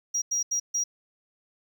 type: tone bursts at uneven times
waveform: triangle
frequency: 5720 Hz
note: F8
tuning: 41 cents sharp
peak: -22 dBFS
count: 4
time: 0.14-0.22 / 0.31-0.43 / 0.51-0.6 / 0.74-0.84 s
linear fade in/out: 10 ms
effects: tanh soft clip ceiling -18 dBFS